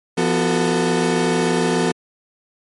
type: tone cluster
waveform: 35% pulse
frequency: 171.5 / 250 / 369.8 / 446.1 Hz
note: F3 / B3 / F#4 / A4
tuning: -31 / +21 / -1 / +24 cents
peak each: -20 dBFS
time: 0.17-1.92 s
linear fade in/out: 10 ms
effects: MP3 48 kbps